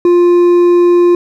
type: tone with hard clipping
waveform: triangle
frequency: 350.3 Hz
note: F4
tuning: 5 cents sharp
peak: -6 dBFS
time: 0.05-1.15 s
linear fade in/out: 2 ms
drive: 7 dB
effects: none